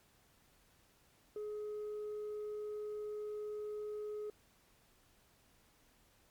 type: tone with tanh clipping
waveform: sine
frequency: 421.5 Hz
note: G#4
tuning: 26 cents sharp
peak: -40 dBFS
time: 1.36-4.3 s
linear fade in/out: 2 ms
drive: 1 dB
effects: pink hiss -69 dBFS RMS until 6.3 s + MP3 96 kbps